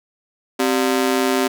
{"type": "ring-modulated tone", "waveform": "sawtooth", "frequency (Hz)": 325.1, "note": "E4", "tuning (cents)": -24, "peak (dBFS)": -9, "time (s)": [0.59, 1.48], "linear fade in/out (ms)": 10, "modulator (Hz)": 62.3, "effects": []}